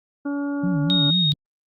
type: harmonic tone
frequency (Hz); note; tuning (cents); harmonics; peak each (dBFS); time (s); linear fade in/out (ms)
284.5; C#4; +45; 1 / 2 / 3 / 4 / 5; -23 / -35 / -40 / -43 / -38; 0.25-1.11; 10
type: tone with vibrato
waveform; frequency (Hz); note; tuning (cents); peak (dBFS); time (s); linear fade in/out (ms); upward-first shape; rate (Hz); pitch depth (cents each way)
sine; 164.81; E3; 0; -20; 0.63-1.34; 10; sine; 4.1; 190
type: tone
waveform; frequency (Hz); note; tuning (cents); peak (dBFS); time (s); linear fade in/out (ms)
sine; 3729; A#7; 0; -18; 0.9-1.32; 0
effects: Opus 32 kbps